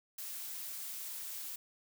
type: noise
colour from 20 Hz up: blue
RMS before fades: -43 dBFS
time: 0.18-1.56 s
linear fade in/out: 5 ms
effects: none